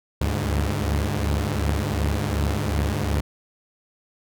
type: tone cluster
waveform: sawtooth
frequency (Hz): 71.1 / 73.8 / 102.1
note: C#2 / D2 / G#2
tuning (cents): +45 / +9 / -29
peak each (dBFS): -22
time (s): 0.21-3.21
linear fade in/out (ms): 5
effects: none